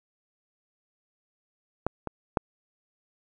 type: clicks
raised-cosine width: 1 ms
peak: -11 / -18 / -8 dBFS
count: 3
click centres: 1.866 / 2.073 / 2.372 s
effects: none